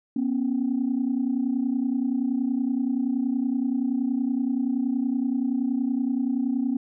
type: tone pair together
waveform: sine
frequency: 242.6 / 273.2 Hz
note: B3 / C#4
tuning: -31 / -25 cents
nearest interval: major second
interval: 206 cents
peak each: -24 dBFS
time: 0.16-6.77 s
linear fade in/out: 5 ms
effects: tanh soft clip ceiling -16 dBFS